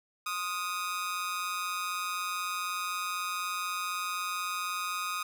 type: tone with amplitude modulation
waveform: sawtooth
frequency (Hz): 1244.5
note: D#6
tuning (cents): 0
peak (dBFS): -25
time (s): 0.26-5.23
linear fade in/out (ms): 5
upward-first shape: sine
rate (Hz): 184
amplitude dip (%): 70
effects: none